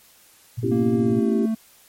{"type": "tone with tremolo", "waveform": "sine", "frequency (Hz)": 118.1, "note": "A#2", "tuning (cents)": 23, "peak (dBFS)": -21, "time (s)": [0.57, 1.21], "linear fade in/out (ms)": 20, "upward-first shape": "triangle", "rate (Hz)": 17, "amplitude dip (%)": 80}
{"type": "chord", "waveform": "sine", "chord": "C# half-diminished seventh", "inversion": "third", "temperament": "equal with one note detuned", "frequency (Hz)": [246.9, 277.2, 336.7, 392], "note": ["B3", "C#4", "E4", "G4"], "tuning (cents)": [0, 0, 37, 0], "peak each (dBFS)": [-29, -27, -25, -24], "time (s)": [0.63, 1.46], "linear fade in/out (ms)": 5}
{"type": "tone with pitch glide", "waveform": "triangle", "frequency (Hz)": [233.1, 222.2], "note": ["A#3", "A3"], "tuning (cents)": [0, 17], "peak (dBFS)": -18, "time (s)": [0.71, 1.55], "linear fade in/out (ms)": 10, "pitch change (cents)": -83, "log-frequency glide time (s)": [0.97, 1.36]}
{"effects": ["white hiss -53 dBFS RMS until 1.88 s", "MP3 64 kbps"]}